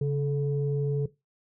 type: tone pair together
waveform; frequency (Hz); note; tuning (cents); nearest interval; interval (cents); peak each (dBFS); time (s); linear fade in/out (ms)
sine; 140.3 / 433.2; C#3 / A4; +21 / -27; octave + minor sixth; 1952; -24 / -30; 0.01-1.06; 5
effects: noise-tail reverb RT60 0.2 s tail -17 dB re dry + tanh soft clip ceiling -16 dBFS

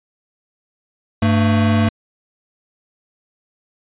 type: tone pair together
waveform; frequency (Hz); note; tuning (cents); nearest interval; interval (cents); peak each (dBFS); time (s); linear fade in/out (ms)
square; 99.3 / 223.5; G2 / A3; +23 / +27; octave + major second; 1404; -16; 1.22-1.89; 5
effects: resampled to 8000 Hz

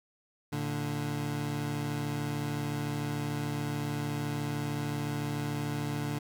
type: tone pair together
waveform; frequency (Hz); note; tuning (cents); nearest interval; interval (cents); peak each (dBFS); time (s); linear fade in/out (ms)
25% pulse; 113.21 / 146.83; A2 / D3; +50 / 0; perfect fourth; 450; -33 / -29; 0.52-6.19; 10
effects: none

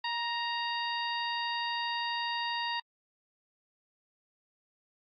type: harmonic tone with a mistuned harmonic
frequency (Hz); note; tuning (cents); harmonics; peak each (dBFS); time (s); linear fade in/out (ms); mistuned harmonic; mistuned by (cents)
932.3; A#5; 0; 1 / 2 / 3 / 4 / 5; -34 / -37 / -39 / -40 / -41; 0.04-2.8; 5; 1; +27
effects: AAC 48 kbps

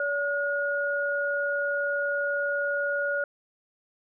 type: tone pair together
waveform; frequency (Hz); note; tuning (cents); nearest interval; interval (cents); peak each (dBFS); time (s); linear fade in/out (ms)
sine; 571.1 / 1439; D5 / F#6; -49 / -49; octave + major third; 1600; -28 / -27; 0-3.24; 2
effects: none

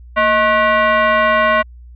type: tone with frequency modulation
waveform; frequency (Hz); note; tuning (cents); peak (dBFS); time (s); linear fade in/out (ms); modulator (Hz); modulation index
sine; 228.7; A#3; -33; -10; 0.16-1.63; 20; 857; 2.1
effects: added 60 Hz sine -35 dBFS peak until 1.95 s

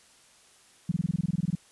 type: tone bursts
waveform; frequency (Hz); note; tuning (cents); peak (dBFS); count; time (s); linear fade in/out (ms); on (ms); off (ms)
sine; 170; F3; -46; -22; 14; 0.89-1.553; 5; 26; 23
effects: white hiss -58 dBFS RMS until 1.71 s + resampled to 24000 Hz

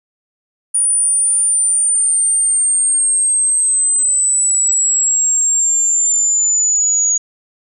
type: linear sweep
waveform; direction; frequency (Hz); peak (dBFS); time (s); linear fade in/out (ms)
sine; down; 9510 to 6730; -11; 0.74-7.18; 10
effects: none

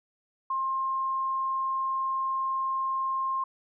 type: tone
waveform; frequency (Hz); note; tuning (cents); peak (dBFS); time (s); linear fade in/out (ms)
sine; 1062; C6; +25; -26; 0.5-3.44; 5
effects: none

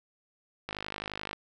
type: click train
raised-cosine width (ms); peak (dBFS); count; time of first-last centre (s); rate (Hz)
0.3; -19; 34; 0.69-1.331; 51.5
effects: none

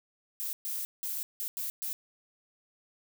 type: noise bursts at uneven times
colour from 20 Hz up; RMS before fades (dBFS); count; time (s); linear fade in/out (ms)
violet; -35; 6; 0.4-0.53 / 0.65-0.85 / 1.03-1.23 / 1.4-1.48 / 1.57-1.7 / 1.82-1.93; 0
effects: none

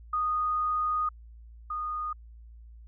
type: tone pair in turn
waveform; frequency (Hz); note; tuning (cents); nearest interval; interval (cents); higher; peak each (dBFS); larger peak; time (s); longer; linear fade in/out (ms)
sine; 1237 / 1230.8; D#6 / D#6; -10 / -19; unison; 9; first; -25 / -30; first; 0.13-1.09 / 1.7-2.13; first; 5
effects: added 57 Hz sine -46 dBFS peak until 2.87 s

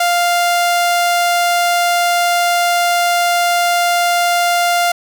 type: tone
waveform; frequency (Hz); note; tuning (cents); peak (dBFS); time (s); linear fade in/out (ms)
sawtooth; 698.5; F5; 0; -8; 0-4.92; 5
effects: none

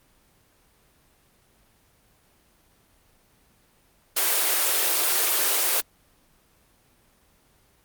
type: high-pass noise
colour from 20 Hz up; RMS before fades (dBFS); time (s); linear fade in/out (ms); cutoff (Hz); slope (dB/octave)
white; -22; 4.16-5.81; 10; 320; 96
effects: pink hiss -61 dBFS RMS until 7.84 s + Opus 24 kbps

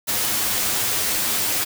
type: noise with comb filter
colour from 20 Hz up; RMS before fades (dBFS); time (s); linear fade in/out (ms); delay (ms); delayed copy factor
white; -22; 0.07-1.65; 20; 9.6; +0.7
effects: none

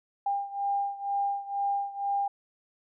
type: beating tone pair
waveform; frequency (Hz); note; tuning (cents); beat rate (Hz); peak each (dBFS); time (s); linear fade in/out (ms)
sine; 800 / 802.1; G5 / G5; +35 / +40; 2.1; -29 / -32; 0.26-2.28; 5
effects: none

